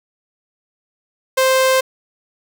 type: tone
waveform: sawtooth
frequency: 523.3 Hz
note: C5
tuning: in tune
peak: -8 dBFS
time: 1.37-1.81 s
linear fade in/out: 10 ms
effects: none